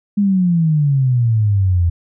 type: exponential sweep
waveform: sine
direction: down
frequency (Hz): 207.6 to 83.4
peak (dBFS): -11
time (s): 0.17-1.9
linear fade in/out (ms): 10
effects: none

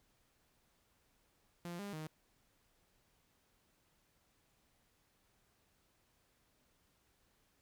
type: tone with pitch steps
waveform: sawtooth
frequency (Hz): 173.2 / 202 / 155.9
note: F3 / G#3 / D#3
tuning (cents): -14 / -48 / +4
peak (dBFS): -39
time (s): 1.65-2.07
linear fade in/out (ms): 0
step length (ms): 140
effects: pink hiss -75 dBFS RMS until 7.61 s

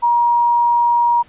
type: tone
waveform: sine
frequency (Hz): 950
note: A#5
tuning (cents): +33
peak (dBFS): -11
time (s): 0.02-1.23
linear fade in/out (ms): 20
effects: pink hiss -49 dBFS RMS until 1.28 s + resampled to 8000 Hz

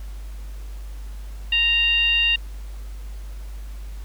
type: tone with frequency modulation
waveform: sine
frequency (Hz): 2788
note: F7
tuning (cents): -4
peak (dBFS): -16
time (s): 1.52-2.36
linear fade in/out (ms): 5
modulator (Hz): 928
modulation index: 0.54
effects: added 50 Hz sine -31 dBFS peak until 4.04 s + pink hiss -50 dBFS RMS until 4.04 s

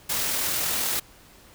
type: noise with amplitude modulation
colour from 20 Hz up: white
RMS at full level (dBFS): -25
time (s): 0.09-1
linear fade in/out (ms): 10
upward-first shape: sine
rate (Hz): 40.5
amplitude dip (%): 25
effects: pink hiss -52 dBFS RMS until 1.54 s

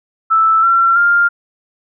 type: tone with pitch steps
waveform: sine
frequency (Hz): 1318.5 / 1358.7 / 1400.1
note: E6 / F6 / F6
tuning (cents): 0 / -48 / +4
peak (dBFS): -8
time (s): 0.3-1.29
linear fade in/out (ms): 20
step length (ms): 330
effects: none

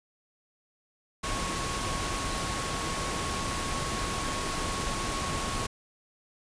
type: tone in noise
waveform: sine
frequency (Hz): 1100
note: C#6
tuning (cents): -14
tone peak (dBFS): -36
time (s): 1.23-5.67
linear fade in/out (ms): 10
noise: pink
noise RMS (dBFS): -32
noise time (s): 1.23-5.67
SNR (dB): -7
effects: resampled to 22050 Hz

